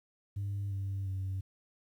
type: tone with pitch steps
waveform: sine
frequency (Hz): 100 / 97.66 / 95.37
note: G2 / G2 / G2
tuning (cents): +35 / -6 / -47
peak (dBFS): -31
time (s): 0.36-1.41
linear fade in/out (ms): 10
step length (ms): 350
effects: tanh soft clip ceiling -31 dBFS + 11-bit